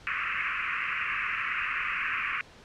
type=band-pass noise; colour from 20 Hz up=white; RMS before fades=-31 dBFS; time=0.07-2.41 s; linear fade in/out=0 ms; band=1100 to 2700 Hz; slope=96 dB/octave; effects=pink hiss -52 dBFS RMS until 2.64 s + low-pass 5000 Hz 12 dB/octave